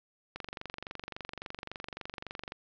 click train, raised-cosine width 0.3 ms, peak -23 dBFS, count 52, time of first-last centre 0.36-2.521 s, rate 23.6 Hz, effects resampled to 16000 Hz + 9-bit

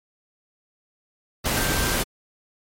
sine tone in noise, 1568 Hz, G6, in tune, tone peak -30 dBFS, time 1.55-1.98 s, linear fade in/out 20 ms, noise pink, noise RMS -23 dBFS, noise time 1.44-2.04 s, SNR -10 dB, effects MP3 64 kbps

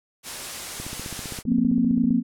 white low-pass noise, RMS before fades -36 dBFS, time 0.23-1.43 s, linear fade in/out 50 ms, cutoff 11000 Hz, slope 24 dB/octave
click train, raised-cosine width 3 ms, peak -22 dBFS, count 21, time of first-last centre 0.8-2.107 s, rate 15.3 Hz
sine chord, F suspended fourth, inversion none, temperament equal with one note detuned, 178.49 / 233.1 / 261.6 Hz, F3 / Bb3 / C4, +38 / 0 / 0 cents, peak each -26 / -20 / -22 dBFS, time 1.45-2.23 s, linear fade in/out 50 ms
effects none

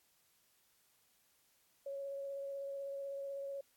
sine tone with vibrato, 554.4 Hz, C#5, in tune, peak -40 dBFS, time 1.86-3.61 s, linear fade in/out 5 ms, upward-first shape triangle, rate 16 Hz, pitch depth 15 cents each way, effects white hiss -73 dBFS RMS until 3.76 s + AAC 64 kbps

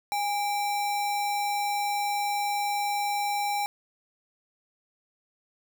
sine tone with sample-and-hold, 820 Hz, G#5, 22 cents flat, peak -25 dBFS, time 0.12-3.66 s, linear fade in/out 0 ms, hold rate 3150 Hz, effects none

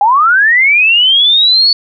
sine linear sweep, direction up, 784 to 4479 Hz, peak -5 dBFS, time 0.01-1.73 s, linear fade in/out 2 ms, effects none

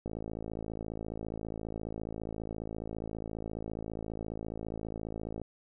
click train, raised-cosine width 2 ms, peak -25 dBFS, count 294, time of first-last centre 0.06-5.416 s, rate 54.7 Hz, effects none

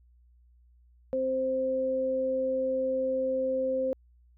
sine tone pair together, 261.6 / 523.2 Hz, C4 / C5, 0 / 0 cents, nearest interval octave, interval 1200 cents, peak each -35 / -26 dBFS, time 1.13-3.93 s, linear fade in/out 0 ms, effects added 60 Hz sine -57 dBFS peak until 4.37 s

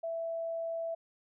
sine tone, 662 Hz, E5, 7 cents sharp, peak -33 dBFS, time 0.03-0.95 s, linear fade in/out 10 ms, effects none

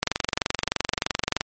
click train, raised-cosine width 0.2 ms, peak -4 dBFS, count 33, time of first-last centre 0.03-1.409 s, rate 23.2 Hz, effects MP3 32 kbps

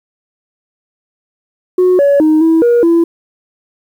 sine tone with pitch steps, 365.3 / 565 / 311.1 / 325.1 / 476.2 / 336 Hz, F#4 / C#5 / D#4 / E4 / A#4 / E4, -22 / +33 / 0 / -24 / +37 / +33 cents, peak -4 dBFS, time 1.78-3.04 s, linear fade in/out 5 ms, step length 210 ms, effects tanh soft clip ceiling -4 dBFS + 7-bit

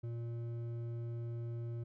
sine tone with hard clipping, 117.3 Hz, A#2, 11 cents sharp, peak -40 dBFS, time 0.03-1.84 s, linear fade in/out 10 ms, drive 8 dB, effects none

